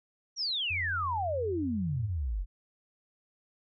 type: exponential sweep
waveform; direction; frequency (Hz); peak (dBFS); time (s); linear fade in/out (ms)
sine; down; 5830 to 41; -29; 0.36-2.46; 50
type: tone with pitch glide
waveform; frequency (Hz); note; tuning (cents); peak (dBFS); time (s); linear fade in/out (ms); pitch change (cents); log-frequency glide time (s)
sine; 88.5 to 89.53; F2 to F2; +23 to +44; -36; 0.7-2.11; 10; +21; 1.3-1.95
effects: none